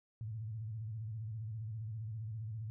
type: tone with vibrato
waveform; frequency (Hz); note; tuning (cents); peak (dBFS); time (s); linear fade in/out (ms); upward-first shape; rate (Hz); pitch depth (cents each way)
sine; 110; A2; 0; -39; 0.21-2.7; 0; square; 15; 83
effects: none